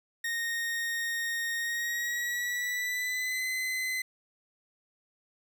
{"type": "tone with pitch glide", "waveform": "40% pulse", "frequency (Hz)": [1856, 2036], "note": ["A#6", "C7"], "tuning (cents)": [-8, -48], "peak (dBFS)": -29, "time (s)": [0.24, 4.02], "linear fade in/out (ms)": 5, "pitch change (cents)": 160, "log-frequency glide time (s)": [1.57, 3.48], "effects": []}